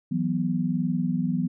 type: chord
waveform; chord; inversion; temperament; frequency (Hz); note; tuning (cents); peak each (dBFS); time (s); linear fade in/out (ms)
sine; E suspended second; none; equal; 164.81 / 185 / 246.9; E3 / F#3 / B3; 0 / 0 / 0; -27; 0.11-1.48; 10
effects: none

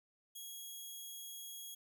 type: tone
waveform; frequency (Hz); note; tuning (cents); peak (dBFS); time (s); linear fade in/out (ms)
10% pulse; 3310; G#7; -6; -38; 0.35-1.75; 10
effects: none

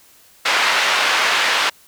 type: band-pass noise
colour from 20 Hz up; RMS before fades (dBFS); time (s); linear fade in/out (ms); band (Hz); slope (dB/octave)
pink; -17; 0.45-1.7; 10; 1100 to 3600; 12
effects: white hiss -50 dBFS RMS until 1.87 s

